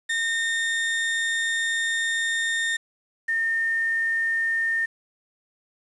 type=tone pair in turn; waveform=35% pulse / sine; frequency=1829 / 1819.8 Hz; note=A#6 / A#6; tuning=-33 / -42 cents; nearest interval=unison; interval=9 cents; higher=first; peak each=-21 dBFS; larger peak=neither; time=0.09-2.77 / 3.28-4.86 s; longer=first; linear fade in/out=10 ms; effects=resampled to 22050 Hz + 8-bit